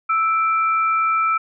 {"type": "tone pair together", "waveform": "sine", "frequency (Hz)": [1318.5, 2349], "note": ["E6", "D7"], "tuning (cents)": [0, 0], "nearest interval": "minor seventh", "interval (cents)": 1000, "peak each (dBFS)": [-16, -25], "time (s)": [0.09, 1.38], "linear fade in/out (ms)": 10, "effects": []}